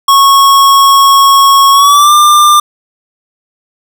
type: tone with pitch glide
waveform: square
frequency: 1101 to 1193.7 Hz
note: C#6 to D6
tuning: -12 to +28 cents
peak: -3 dBFS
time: 0.08-2.6 s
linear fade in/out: 5 ms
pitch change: +140 cents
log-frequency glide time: 1.72-2.13 s
effects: none